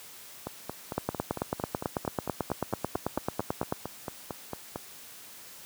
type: two click trains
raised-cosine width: 1 ms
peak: -19 / -13 dBFS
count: 20 / 26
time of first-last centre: 0.47-4.759 / 0.98-3.724 s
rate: 4.43 / 9.11 Hz
effects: white hiss -48 dBFS RMS until 5.65 s + high-pass 80 Hz 12 dB/octave